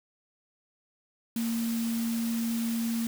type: tone in noise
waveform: sine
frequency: 230 Hz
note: A#3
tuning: 23 cents flat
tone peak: -27 dBFS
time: 1.36-3.07 s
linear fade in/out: 2 ms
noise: white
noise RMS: -40 dBFS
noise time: 1.36-3.07 s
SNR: +10 dB
effects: none